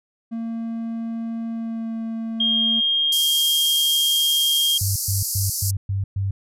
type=tone with pitch glide; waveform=triangle; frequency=228.4 to 225.8 Hz; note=A#3 to A3; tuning=-35 to +45 cents; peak=-23 dBFS; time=0.31-2.81 s; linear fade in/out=20 ms; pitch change=-20 cents; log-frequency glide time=1.5-1.93 s
type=tone; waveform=sine; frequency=3226 Hz; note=G7; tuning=49 cents sharp; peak=-17 dBFS; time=2.4-4.78 s; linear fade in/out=5 ms
type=band-pass noise; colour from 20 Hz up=white; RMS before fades=-26 dBFS; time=3.12-5.71 s; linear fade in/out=5 ms; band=4500 to 14000 Hz; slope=96 dB/octave
type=tone bursts; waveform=sine; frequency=98 Hz; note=G2; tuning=in tune; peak=-20 dBFS; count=6; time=4.81-6.31 s; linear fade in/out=5 ms; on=150 ms; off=120 ms
effects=none